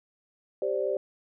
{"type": "chord", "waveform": "sine", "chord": "G suspended fourth", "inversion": "none", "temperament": "equal", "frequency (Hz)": [392, 523.3, 587.3], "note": ["G4", "C5", "D5"], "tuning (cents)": [0, 0, 0], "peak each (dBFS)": -30, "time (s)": [0.62, 0.97], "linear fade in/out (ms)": 2, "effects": []}